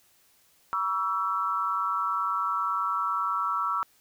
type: tone cluster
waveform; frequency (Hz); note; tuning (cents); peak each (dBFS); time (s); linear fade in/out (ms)
sine; 962 / 1132 / 1330; B5 / C#6 / E6; -46 / +36 / +15; -34 / -30 / -27; 0.73-3.83; 0
effects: white hiss -63 dBFS RMS until 4 s